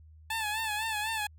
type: tone with vibrato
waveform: 15% pulse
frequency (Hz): 867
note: A5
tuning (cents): -26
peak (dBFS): -24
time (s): 0.3-1.27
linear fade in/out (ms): 5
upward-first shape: sine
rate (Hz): 4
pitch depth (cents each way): 69
effects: added 78 Hz sine -51 dBFS peak until 1.38 s